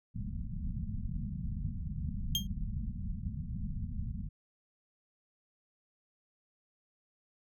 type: low-pass noise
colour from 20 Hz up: pink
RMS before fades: -37 dBFS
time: 0.14-4.29 s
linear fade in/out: 20 ms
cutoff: 230 Hz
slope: 96 dB/octave
type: tone with exponential decay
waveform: 35% pulse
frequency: 3212 Hz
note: G7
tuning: 41 cents sharp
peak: -23 dBFS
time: 2.35-2.47 s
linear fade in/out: 1 ms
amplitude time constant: 26 ms
effects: none